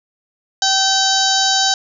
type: harmonic tone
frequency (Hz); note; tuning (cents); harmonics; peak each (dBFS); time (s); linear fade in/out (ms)
772; G5; -27; 1 / 2 / 4 / 5 / 6 / 7 / 8 / 9; -19 / -22 / -23 / -19 / -20 / -23 / -22 / -24; 0.62-1.74; 2
effects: none